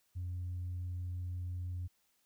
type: tone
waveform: sine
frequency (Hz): 89.4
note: F2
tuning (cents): +41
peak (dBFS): -35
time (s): 0.15-1.88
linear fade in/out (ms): 20
effects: tanh soft clip ceiling -34 dBFS + white hiss -75 dBFS RMS until 2.25 s